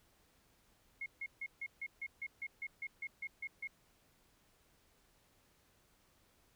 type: tone bursts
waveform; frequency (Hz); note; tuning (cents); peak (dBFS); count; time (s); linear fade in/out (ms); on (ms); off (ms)
sine; 2160; C#7; -45; -39; 14; 1.01-3.674; 5; 51; 150
effects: pink hiss -71 dBFS RMS until 6.55 s